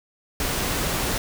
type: noise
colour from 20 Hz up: pink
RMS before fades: -25 dBFS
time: 0.4-1.18 s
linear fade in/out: 2 ms
effects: none